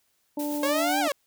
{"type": "harmonic tone", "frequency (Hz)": 293.7, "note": "D4", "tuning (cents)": 0, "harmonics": [1, 2, 3], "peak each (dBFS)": [-28, -34, -38], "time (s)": [0.37, 1.08], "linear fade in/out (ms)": 5}
{"type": "noise with tremolo", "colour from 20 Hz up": "blue", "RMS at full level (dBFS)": -37, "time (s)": [0.39, 1], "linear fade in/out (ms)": 5, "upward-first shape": "sine", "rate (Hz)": 8, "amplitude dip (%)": 40}
{"type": "exponential two-way sweep", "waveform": "sawtooth", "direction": "up then down", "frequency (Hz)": [535, 816, 535], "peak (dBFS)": -20, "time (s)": [0.63, 1.12], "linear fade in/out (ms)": 2, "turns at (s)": 1}
{"effects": ["white hiss -70 dBFS RMS until 1.26 s"]}